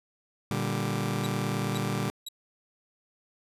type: chord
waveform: sawtooth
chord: G minor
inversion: first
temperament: just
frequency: 117.6 / 147 / 196 Hz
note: Bb2 / D3 / G3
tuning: +16 / +2 / 0 cents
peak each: -28 dBFS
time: 0.51-2.1 s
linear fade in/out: 0 ms
type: tone bursts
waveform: sawtooth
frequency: 3864 Hz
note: B7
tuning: 39 cents flat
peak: -32 dBFS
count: 3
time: 1.24-2.286 s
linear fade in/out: 2 ms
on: 22 ms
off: 490 ms
effects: resampled to 32000 Hz